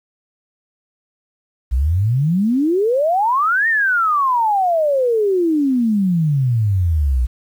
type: exponential two-way sweep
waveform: sine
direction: up then down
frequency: 58.3 to 1869 to 58.3 Hz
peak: -13 dBFS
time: 1.71-7.27 s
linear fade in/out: 20 ms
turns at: 3.68 s
effects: 8-bit